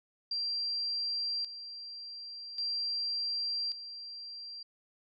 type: tone with tremolo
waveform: sine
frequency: 4730 Hz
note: D8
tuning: 12 cents sharp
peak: -31 dBFS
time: 0.31-4.63 s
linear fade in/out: 5 ms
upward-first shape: square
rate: 0.44 Hz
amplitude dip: 70%
effects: none